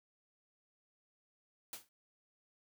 white noise with exponential decay, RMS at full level -41 dBFS, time 1.73-1.89 s, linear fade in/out 1 ms, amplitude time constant 33 ms, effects none

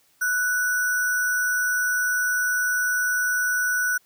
sine tone with sample-and-hold, 1480 Hz, F#6, in tune, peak -20 dBFS, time 0.21-3.98 s, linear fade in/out 10 ms, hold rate 7350 Hz, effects white hiss -62 dBFS RMS until 4.05 s

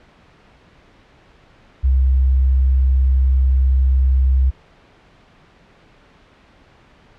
sine tone, 65.41 Hz, C2, in tune, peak -11 dBFS, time 1.83-4.51 s, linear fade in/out 20 ms, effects pink hiss -50 dBFS RMS until 7.18 s + low-pass 3000 Hz 12 dB/octave

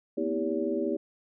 sine tone cluster, 231.9 / 251.7 / 323.6 / 398.1 / 568 Hz, A#3 / B3 / E4 / G4 / C#5, -9 / +33 / -32 / +27 / +42 cents, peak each -37 / -34 / -31 / -31 / -34 dBFS, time 0.17-0.97 s, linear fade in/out 10 ms, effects none

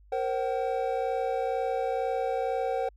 triangle tone cluster, 467.9 / 530 / 762 Hz, A#4 / C5 / G5, +6 / +22 / -49 cents, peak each -29 dBFS, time 0.12-2.89 s, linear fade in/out 5 ms, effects added 50 Hz sine -53 dBFS peak until 2.96 s

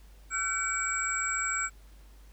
sine tone cluster, 1353 / 1525 / 2284 / 7670 Hz, E6 / G6 / D7 / A#8, +45 / -48 / -49 / +48 cents, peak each -33 / -35 / -35 / -32 dBFS, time 0.3-1.7 s, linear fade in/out 50 ms, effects added 50 Hz sine -50 dBFS peak until 2.32 s + pink hiss -62 dBFS RMS until 2.32 s

